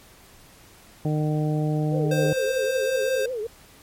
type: harmonic tone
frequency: 152.4 Hz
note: D#3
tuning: 36 cents flat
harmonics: 1 / 2 / 3 / 4 / 5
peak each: -22 / -28 / -32 / -34 / -36 dBFS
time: 1.05-2.33 s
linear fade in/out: 2 ms
type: tone with vibrato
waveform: sine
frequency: 466.2 Hz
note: A#4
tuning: in tune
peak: -26 dBFS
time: 1.92-3.47 s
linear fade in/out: 5 ms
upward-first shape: triangle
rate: 5.2 Hz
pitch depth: 230 cents each way
type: tone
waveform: square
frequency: 525 Hz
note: C5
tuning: 6 cents sharp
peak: -23 dBFS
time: 2.11-3.26 s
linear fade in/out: 5 ms
effects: pink hiss -51 dBFS RMS until 3.82 s + MP3 64 kbps